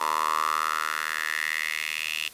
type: tone with high-pass filter sweep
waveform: 10% pulse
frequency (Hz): 77.78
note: D#2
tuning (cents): 0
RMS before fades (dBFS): -28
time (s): 0-2.29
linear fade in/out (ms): 10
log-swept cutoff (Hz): 940 to 2800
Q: 5.1
effects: white hiss -48 dBFS RMS until 2.33 s + resampled to 32000 Hz